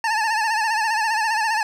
25% pulse tone with vibrato, 880 Hz, A5, in tune, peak -15 dBFS, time 0.04-1.63 s, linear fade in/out 2 ms, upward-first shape sine, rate 15 Hz, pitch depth 77 cents each way, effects low-pass 7000 Hz 12 dB/octave + 8-bit

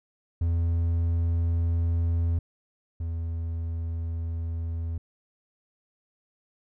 triangle tone pair in turn, 84.1 / 82.89 Hz, E2 / E2, +35 / +10 cents, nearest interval unison, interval 25 cents, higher first, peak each -20 / -26 dBFS, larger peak first, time 0.41-2.39 / 3-4.98 s, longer neither, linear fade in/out 5 ms, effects none

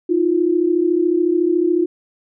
sine tone pair together, 318.1 / 352 Hz, D#4 / F4, +38 / +14 cents, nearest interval major second, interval 176 cents, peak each -18 / -15 dBFS, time 0.09-1.86 s, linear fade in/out 10 ms, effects none

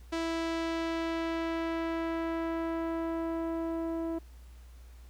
sawtooth tone with low-pass filter sweep, 329.6 Hz, E4, in tune, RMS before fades -33 dBFS, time 0.12-4.19 s, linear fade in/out 10 ms, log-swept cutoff 6000 to 670 Hz, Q 0.76, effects added 60 Hz sine -48 dBFS peak until 5.09 s + pink hiss -63 dBFS RMS until 5.09 s

